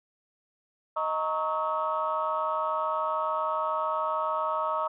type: tone cluster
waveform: sine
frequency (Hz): 625 / 929 / 1109 / 1282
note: D#5 / A#5 / C#6 / E6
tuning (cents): +8 / -6 / 0 / -49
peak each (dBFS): -31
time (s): 0.96-4.88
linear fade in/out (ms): 10
effects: tanh soft clip ceiling -17 dBFS